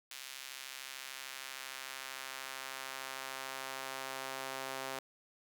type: tone with high-pass filter sweep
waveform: sawtooth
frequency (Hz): 133.2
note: C3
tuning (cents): +31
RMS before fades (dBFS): -44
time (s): 0.11-4.99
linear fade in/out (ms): 2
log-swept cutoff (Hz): 2700 to 610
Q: 0.78
effects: none